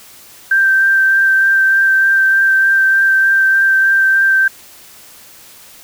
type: tone with vibrato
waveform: sine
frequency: 1568 Hz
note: G6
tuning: in tune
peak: -8 dBFS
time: 0.51-4.48 s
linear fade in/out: 5 ms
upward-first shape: sine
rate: 3.3 Hz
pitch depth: 12 cents each way
effects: white hiss -40 dBFS RMS until 5.83 s